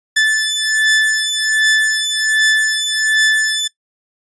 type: beating tone pair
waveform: sawtooth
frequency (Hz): 1748 / 1749.3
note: A6 / A6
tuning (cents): -12 / -11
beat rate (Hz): 1.3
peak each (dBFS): -12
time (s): 0.16-3.68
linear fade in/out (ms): 10
effects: noise-tail reverb RT60 0.1 s tail -19 dB re dry + resampled to 22050 Hz